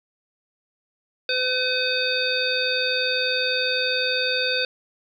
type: harmonic tone with a mistuned harmonic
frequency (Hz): 508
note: B4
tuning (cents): +49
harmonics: 1 / 3 / 5 / 7 / 9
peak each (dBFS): -27 / -27 / -27 / -27 / -27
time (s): 1.29-4.65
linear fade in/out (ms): 2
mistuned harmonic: 7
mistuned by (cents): +46
effects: 9-bit